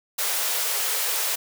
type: high-pass noise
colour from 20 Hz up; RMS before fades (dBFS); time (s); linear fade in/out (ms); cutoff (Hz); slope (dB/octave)
white; -25; 0.18-1.36; 10; 400; 96
effects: none